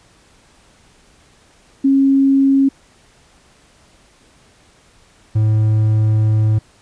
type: tone pair in turn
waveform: sine / triangle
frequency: 272.5 / 108.34 Hz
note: C#4 / A2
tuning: -29 / -26 cents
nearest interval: octave + major third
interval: 1597 cents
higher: first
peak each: -9 dBFS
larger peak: neither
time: 1.84-2.69 / 5.35-6.59 s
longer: second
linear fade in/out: 10 ms
effects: pink hiss -51 dBFS RMS until 6.81 s + resampled to 22050 Hz